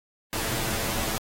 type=noise with comb filter; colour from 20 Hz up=pink; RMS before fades=-29 dBFS; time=0.33-1.18 s; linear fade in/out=0 ms; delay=9 ms; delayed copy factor=+0.85; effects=AAC 48 kbps